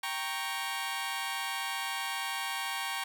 15% pulse chord, G diminished, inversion none, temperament equal, 784 / 932.3 / 1108.7 Hz, G5 / Bb5 / Db6, 0 / 0 / 0 cents, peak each -31 dBFS, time 0.03-3.04 s, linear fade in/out 5 ms, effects none

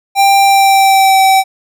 square tone with pitch glide, 790 to 769.7 Hz, G5 to G5, +13 to -32 cents, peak -6 dBFS, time 0.15-1.44 s, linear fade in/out 50 ms, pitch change -45 cents, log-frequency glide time 0.38-1.21 s, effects none

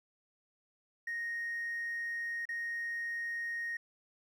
triangle tone with dropouts, 1864.7 Hz, A#6, in tune, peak -32 dBFS, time 1.07-3.77 s, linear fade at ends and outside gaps 5 ms, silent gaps 2.454-2.489 s, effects tanh soft clip ceiling -31 dBFS

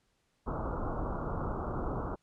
pink low-pass noise, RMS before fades -35 dBFS, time 0.46-2.16 s, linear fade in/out 20 ms, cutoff 1400 Hz, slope 96 dB/octave, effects pink hiss -75 dBFS RMS until 2.22 s + low-pass 9000 Hz 12 dB/octave

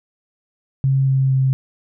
sine tone with pitch steps, 134.9 / 133.74 / 132.58 Hz, C#3 / C3 / C3, -47 / +38 / +23 cents, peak -13 dBFS, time 0.84-1.53 s, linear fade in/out 0 ms, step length 230 ms, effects none

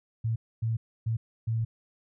sine tone bursts at uneven times, 113.2 Hz, A2, 50 cents sharp, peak -25 dBFS, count 4, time 0.24-0.36 / 0.62-0.77 / 1.06-1.17 / 1.47-1.65 s, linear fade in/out 10 ms, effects none

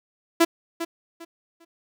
sawtooth tone with echo, 334.5 Hz, E4, 25 cents sharp, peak -10 dBFS, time 0.4-0.45 s, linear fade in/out 10 ms, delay 400 ms, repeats 3, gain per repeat -12 dB, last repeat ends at 1.65 s, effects none

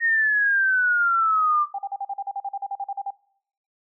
sine exponential sweep, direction down, 1864.7 to 1178 Hz, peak -17 dBFS, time 0-1.67 s, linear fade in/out 50 ms
sine tone bursts, 795 Hz, G5, 24 cents sharp, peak -25 dBFS, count 16, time 1.74-3.106 s, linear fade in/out 5 ms, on 46 ms, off 42 ms
effects noise-tail reverb RT60 0.7 s tail -23 dB re dry

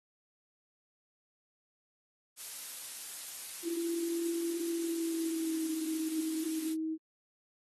blue noise, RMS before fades -41 dBFS, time 2.36-6.76 s, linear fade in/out 50 ms
sine tone with pitch glide, 336.8 to 317.9 Hz, E4 to D#4, +37 to +37 cents, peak -32 dBFS, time 3.63-6.98 s, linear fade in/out 50 ms, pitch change -100 cents, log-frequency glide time 4.66-5.79 s
effects AAC 32 kbps

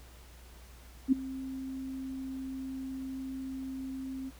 sine tone with ADSR envelope, 264.6 Hz, C4, 20 cents sharp, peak -18 dBFS, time 1.08-4.31 s, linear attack 43 ms, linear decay 10 ms, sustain -18 dB, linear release 29 ms, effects added 60 Hz sine -51 dBFS peak until 4.39 s + pink hiss -57 dBFS RMS until 4.39 s

